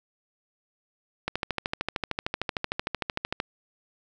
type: click train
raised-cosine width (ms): 0.3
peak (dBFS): -11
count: 29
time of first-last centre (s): 1.28-3.401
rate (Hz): 13.2
effects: none